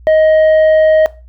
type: tone with tanh clipping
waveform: sine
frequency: 627 Hz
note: D#5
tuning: 13 cents sharp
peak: -7 dBFS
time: 0.07-1.06 s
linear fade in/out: 0 ms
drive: 5 dB
effects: noise-tail reverb RT60 0.3 s tail -19 dB re dry + added 60 Hz sine -35 dBFS peak until 1.28 s